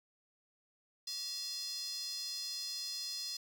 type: tone with high-pass filter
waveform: square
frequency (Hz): 384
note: G4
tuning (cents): -36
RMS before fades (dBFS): -41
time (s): 1.07-3.37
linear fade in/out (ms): 5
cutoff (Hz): 4700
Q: 9.1
effects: 11-bit